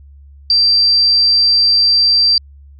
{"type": "tone", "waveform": "sine", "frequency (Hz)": 4699, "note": "D8", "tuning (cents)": 0, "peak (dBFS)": -8, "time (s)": [0.5, 2.38], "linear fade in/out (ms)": 2, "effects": ["added 70 Hz sine -37 dBFS peak until 2.79 s"]}